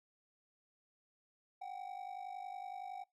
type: ring-modulated tone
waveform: triangle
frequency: 761 Hz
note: F#5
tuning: 48 cents sharp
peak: -38 dBFS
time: 1.61-3.04 s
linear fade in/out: 10 ms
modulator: 25.4 Hz
effects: noise-tail reverb RT60 0.2 s tail -24 dB re dry